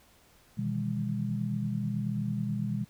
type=chord; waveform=sine; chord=E major seventh; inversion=second; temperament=equal with one note detuned; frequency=123.47 / 155.56 / 164.81 / 202.8 Hz; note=B2 / D#3 / E3 / G#3; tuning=0 / 0 / 0 / -41 cents; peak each=-33 / -37 / -38 / -32 dBFS; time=0.57-2.85 s; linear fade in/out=20 ms; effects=pink hiss -61 dBFS RMS until 2.89 s